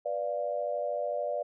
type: chord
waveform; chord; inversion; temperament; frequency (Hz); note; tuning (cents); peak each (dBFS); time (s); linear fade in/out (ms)
sine; B diminished; none; equal; 493.9 / 587.3 / 698.5; B4 / D5 / F5; 0 / 0 / 0; -36 / -31 / -36; 0.05-1.43; 10
effects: none